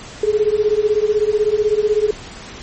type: beating tone pair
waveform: sine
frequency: 415.3 / 431.3 Hz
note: G#4 / A4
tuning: 0 / -35 cents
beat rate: 16 Hz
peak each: -16 dBFS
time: 0.23-2.11 s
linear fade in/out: 5 ms
effects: pink hiss -35 dBFS RMS until 2.62 s + MP3 32 kbps